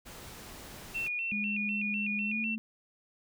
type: noise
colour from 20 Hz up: pink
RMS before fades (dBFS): -47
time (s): 0.05-1.09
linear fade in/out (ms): 20
type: tone with vibrato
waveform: sine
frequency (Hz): 2570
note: E7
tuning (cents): -45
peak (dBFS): -31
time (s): 0.94-2.56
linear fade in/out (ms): 20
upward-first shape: square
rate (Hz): 4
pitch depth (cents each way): 85
type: tone with pitch glide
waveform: sine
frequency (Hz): 207.7 to 221.3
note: G#3 to A3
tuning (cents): 0 to +10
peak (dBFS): -34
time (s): 1.32-2.58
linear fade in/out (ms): 0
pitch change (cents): +110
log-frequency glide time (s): 2.25-2.39
effects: none